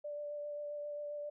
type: tone with vibrato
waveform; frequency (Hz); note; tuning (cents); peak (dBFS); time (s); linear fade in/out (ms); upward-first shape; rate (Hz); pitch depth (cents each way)
sine; 587.3; D5; 0; -39; 0.04-1.3; 10; sine; 7.5; 12
effects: none